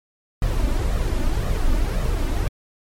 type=noise with flanger; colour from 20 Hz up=brown; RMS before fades=-20 dBFS; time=0.42-2.48 s; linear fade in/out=2 ms; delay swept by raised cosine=1.6 to 3.4 ms; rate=1.9 Hz; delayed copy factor=+0.6; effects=MP3 64 kbps